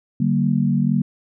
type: chord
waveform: sine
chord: G minor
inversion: second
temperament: equal with one note detuned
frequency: 146.83 / 191.41 / 233.1 Hz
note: D3 / G3 / Bb3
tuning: 0 / -41 / 0 cents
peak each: -20 dBFS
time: 0.2-1.02 s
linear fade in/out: 5 ms
effects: none